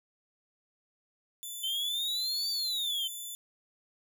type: tone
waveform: 10% pulse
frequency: 3504 Hz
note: A7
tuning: 8 cents flat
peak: -31 dBFS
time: 1.43-3.35 s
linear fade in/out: 0 ms
type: exponential two-way sweep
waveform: sine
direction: up then down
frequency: 3062 to 4641 to 3062 Hz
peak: -30 dBFS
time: 1.63-3.08 s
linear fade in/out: 10 ms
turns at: 2.5 s
effects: none